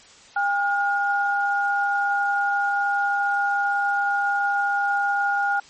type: tone pair together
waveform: sine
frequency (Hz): 805.5 / 1427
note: G5 / F6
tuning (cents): +47 / +37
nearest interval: minor seventh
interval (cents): 990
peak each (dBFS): -22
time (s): 0.36-5.6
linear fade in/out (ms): 5
effects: white hiss -49 dBFS RMS until 5.69 s + MP3 32 kbps